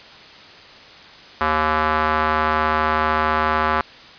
square tone with band-pass filter, 77.8 Hz, D#2, in tune, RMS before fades -19 dBFS, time 1.41-3.81 s, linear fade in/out 0 ms, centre 1200 Hz, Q 2.2, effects white hiss -42 dBFS RMS until 4.18 s + resampled to 11025 Hz

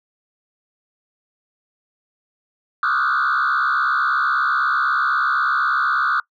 sine tone with frequency modulation, 1334 Hz, E6, 20 cents sharp, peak -14 dBFS, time 2.83-6.2 s, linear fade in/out 2 ms, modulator 68.1 Hz, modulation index 2.8, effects noise-tail reverb RT60 0.1 s tail -23 dB re dry + tanh soft clip ceiling -14 dBFS

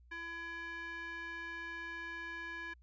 square tone with band-pass filter, 335.6 Hz, E4, 31 cents sharp, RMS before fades -44 dBFS, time 0.11-2.74 s, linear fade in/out 10 ms, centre 1800 Hz, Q 3.7, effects added 60 Hz sine -59 dBFS peak until 2.82 s + resampled to 16000 Hz

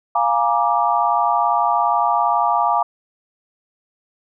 sine chord, Bb dominant seventh, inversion second, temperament equal with one note detuned, 698.5 / 830.6 / 948.1 / 1174.7 Hz, F5 / Ab5 / Bb5 / D6, 0 / 0 / +29 / 0 cents, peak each -20 dBFS, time 0.15-2.83 s, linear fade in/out 5 ms, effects none

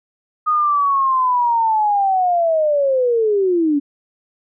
sine linear sweep, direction down, 1244.5 to 277.8 Hz, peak -13 dBFS, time 0.46-3.8 s, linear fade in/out 20 ms, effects none

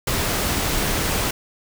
pink noise, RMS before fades -22 dBFS, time 0.07-1.31 s, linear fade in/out 5 ms, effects none

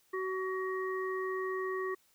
harmonic tone, 376.2 Hz, F#4, 29 cents sharp, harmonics 1 / 3 / 5, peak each -34 / -39 / -41 dBFS, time 0.13-1.95 s, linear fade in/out 10 ms, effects white hiss -69 dBFS RMS until 2.14 s

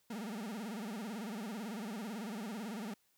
40% pulse tone with vibrato, 215 Hz, A3, 40 cents flat, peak -39 dBFS, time 0.1-2.94 s, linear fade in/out 5 ms, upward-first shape sine, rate 18 Hz, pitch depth 190 cents each way, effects white hiss -74 dBFS RMS until 3.17 s

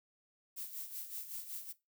violet noise with tremolo, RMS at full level -42 dBFS, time 0.56-1.73 s, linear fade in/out 20 ms, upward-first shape sine, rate 5.3 Hz, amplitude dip 65%, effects noise-tail reverb RT60 0.2 s tail -17 dB re dry

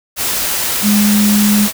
sine tone in noise, 207.5 Hz, G#3, 1 cent flat, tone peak -9 dBFS, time 0.82-1.69 s, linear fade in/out 50 ms, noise white, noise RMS -17 dBFS, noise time 0.16-1.73 s, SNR +5 dB, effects none

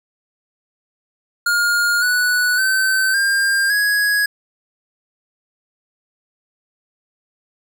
square tone with pitch steps, 1420 / 1477.7 / 1537.8 / 1600.4 / 1665.4 Hz, F6 / F#6 / G6 / G6 / G#6, +28 / -3 / -34 / +35 / +4 cents, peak -15 dBFS, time 1.46-4.26 s, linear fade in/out 5 ms, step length 560 ms, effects none

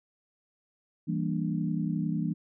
sine chord, E half-diminished seventh, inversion none, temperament equal, 164.81 / 196 / 233.1 / 293.7 Hz, E3 / G3 / Bb3 / D4, 0 / 0 / 0 / 0 cents, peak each -30 / -33 / -34 / -35 dBFS, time 1.07-2.34 s, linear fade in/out 20 ms, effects none

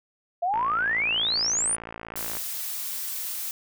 sine exponential sweep, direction up, 668 to 9956 Hz, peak -22 dBFS, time 0.42-1.76 s, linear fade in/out 10 ms
click train, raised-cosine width 0.5 ms, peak -21 dBFS, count 104, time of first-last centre 0.54-2.369 s, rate 56.3 Hz
blue noise, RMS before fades -32 dBFS, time 2.16-3.51 s, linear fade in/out 0 ms
effects none

